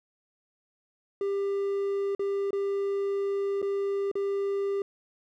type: tone with dropouts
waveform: triangle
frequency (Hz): 397.4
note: G4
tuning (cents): +24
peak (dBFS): -24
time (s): 1.21-4.82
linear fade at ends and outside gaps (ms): 2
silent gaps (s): 2.15-2.194 / 2.507-2.53 / 3.618-3.626 / 4.115-4.154
effects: none